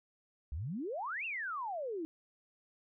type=exponential two-way sweep; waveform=sine; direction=up then down; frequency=63.4 to 2794 to 306.4 Hz; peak=-36 dBFS; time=0.52-2.05 s; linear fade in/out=0 ms; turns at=1.25 s; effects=none